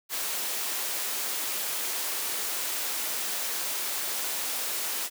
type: high-pass noise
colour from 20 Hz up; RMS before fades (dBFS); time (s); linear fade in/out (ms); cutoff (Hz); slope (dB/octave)
white; -31; 0.09-5.1; 50; 330; 12
effects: none